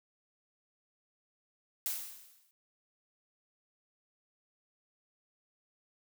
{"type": "noise with exponential decay", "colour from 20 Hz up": "blue", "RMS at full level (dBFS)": -33, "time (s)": [1.86, 2.51], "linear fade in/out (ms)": 0, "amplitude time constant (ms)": 140, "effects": []}